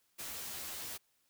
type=noise with comb filter; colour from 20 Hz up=white; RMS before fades=-43 dBFS; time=0.18-0.98 s; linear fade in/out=20 ms; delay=13 ms; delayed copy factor=+0.9; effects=white hiss -75 dBFS RMS until 1.29 s